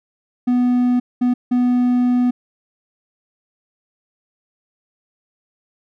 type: tone bursts at uneven times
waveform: triangle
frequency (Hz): 246.9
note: B3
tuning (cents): 0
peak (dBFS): -11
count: 3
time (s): 0.47-1 / 1.21-1.34 / 1.51-2.31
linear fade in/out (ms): 10
effects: none